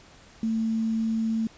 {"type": "tone with quantisation", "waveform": "sine", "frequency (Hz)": 223.6, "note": "A3", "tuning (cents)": 28, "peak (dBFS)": -23, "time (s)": [0.43, 1.47], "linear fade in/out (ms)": 2, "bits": 8, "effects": ["pink hiss -52 dBFS RMS until 1.57 s", "resampled to 16000 Hz"]}